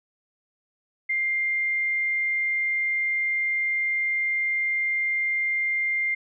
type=tone; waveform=sine; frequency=2100 Hz; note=C7; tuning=6 cents sharp; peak=-22 dBFS; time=1.09-6.15 s; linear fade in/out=10 ms; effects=none